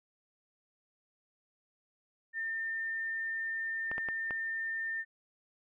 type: tone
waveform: sine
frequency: 1805 Hz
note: A6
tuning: 44 cents sharp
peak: -33 dBFS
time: 2.33-5.05 s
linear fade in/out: 50 ms
type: clicks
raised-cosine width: 0.5 ms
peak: -24 dBFS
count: 4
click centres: 3.915 / 3.981 / 4.087 / 4.308 s
effects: none